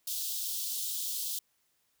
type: high-pass noise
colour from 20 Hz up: white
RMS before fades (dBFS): -35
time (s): 0.07-1.39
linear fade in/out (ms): 5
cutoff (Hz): 3200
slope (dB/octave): 48
effects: white hiss -74 dBFS RMS until 2 s